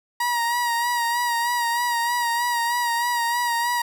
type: tone with vibrato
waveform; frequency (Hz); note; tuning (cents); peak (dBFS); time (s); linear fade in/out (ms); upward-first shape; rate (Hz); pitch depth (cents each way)
30% pulse; 951; A#5; +34; -18; 0.2-3.82; 5; sine; 3.2; 37
effects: none